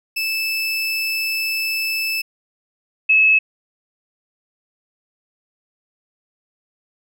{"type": "tone pair in turn", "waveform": ["30% pulse", "sine"], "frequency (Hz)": [2628, 2589], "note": ["E7", "E7"], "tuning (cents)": [-6, -32], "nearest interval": "unison", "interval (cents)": 26, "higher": "first", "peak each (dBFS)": [-17, -10], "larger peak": "second", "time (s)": [[0.16, 2.22], [3.09, 3.39]], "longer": "first", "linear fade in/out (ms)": 10, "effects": []}